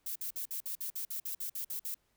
violet noise bursts, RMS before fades -38 dBFS, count 13, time 0.06-1.945 s, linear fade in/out 5 ms, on 97 ms, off 52 ms, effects pink hiss -75 dBFS RMS until 2.16 s

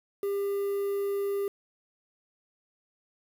triangle tone with quantisation, 399.8 Hz, G4, 34 cents sharp, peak -25 dBFS, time 0.23-1.48 s, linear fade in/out 2 ms, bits 8, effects none

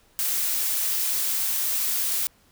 blue noise, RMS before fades -25 dBFS, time 0.19-2.27 s, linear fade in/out 0 ms, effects pink hiss -60 dBFS RMS until 2.51 s

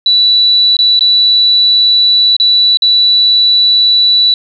sine tone with dropouts, 3951 Hz, B7, in tune, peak -5 dBFS, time 0.06-4.34 s, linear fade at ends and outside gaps 2 ms, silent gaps 0.768-0.789 / 0.993-1.008 / 2.366-2.399 / 2.772-2.821 s, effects none

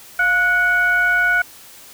sine tone with frequency modulation, 1468 Hz, F#6, 14 cents flat, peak -13 dBFS, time 0.19-1.42 s, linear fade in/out 5 ms, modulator 765 Hz, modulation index 0.52, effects white hiss -42 dBFS RMS until 1.93 s

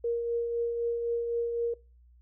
sine tone with tremolo, 469.5 Hz, A#4, 12 cents sharp, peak -25 dBFS, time 0.04-1.74 s, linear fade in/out 5 ms, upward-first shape triangle, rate 3.9 Hz, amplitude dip 40%, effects noise-tail reverb RT60 0.3 s tail -23 dB re dry + added 60 Hz sine -55 dBFS peak until 2.21 s

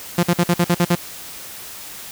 sawtooth tone bursts, 174.1 Hz, F3, 5 cents flat, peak -9 dBFS, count 8, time 0.18-0.952 s, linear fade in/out 5 ms, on 51 ms, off 52 ms, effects white hiss -35 dBFS RMS until 2.11 s

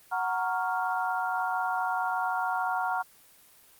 sine chord, Gb major seventh, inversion none, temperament equal, 740 / 932.3 / 1108.7 / 1396.9 Hz, Gb5 / Bb5 / Db6 / F6, 0 / 0 / 0 / 0 cents, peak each -30 / -31 / -35 / -32 dBFS, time 0.11-3.03 s, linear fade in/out 20 ms, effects white hiss -57 dBFS RMS until 3.79 s + Opus 24 kbps

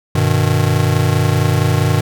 square chord, G augmented, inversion none, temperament just, 98 / 122.5 / 153.12 Hz, G2 / B2 / D#3, 0 / -14 / -27 cents, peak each -17 dBFS, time 0.15-2.01 s, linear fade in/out 5 ms, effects none

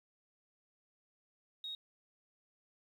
sine tone, 3758 Hz, A#7, 13 cents sharp, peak -40 dBFS, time 1.64-1.75 s, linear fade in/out 2 ms, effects 11-bit

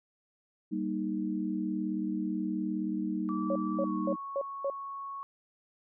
sine chord, Eb major, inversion first, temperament just, 194.45 / 233.3 / 311.1 Hz, G3 / Bb3 / Eb4, -14 / +2 / 0 cents, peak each -34 / -36 / -33 dBFS, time 0.71-4.16 s, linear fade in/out 20 ms
sine tone with pitch glide, 1158 to 1105.7 Hz, D6 to C#6, -25 to -5 cents, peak -37 dBFS, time 3.29-5.23 s, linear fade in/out 0 ms, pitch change -80 cents, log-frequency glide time 3.77-3.94 s
sine tone bursts, 556 Hz, C#5, 5 cents sharp, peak -28 dBFS, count 5, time 3.5-4.7 s, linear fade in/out 2 ms, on 56 ms, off 230 ms
effects none

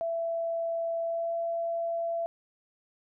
sine tone with pitch glide, 667 to 672.8 Hz, E5 to E5, +20 to +35 cents, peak -28 dBFS, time 0.01-2.26 s, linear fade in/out 0 ms, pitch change +15 cents, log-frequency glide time 1.03-1.34 s, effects none

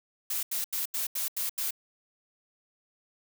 blue noise bursts, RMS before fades -31 dBFS, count 7, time 0.3-1.708 s, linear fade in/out 5 ms, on 130 ms, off 83 ms, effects none

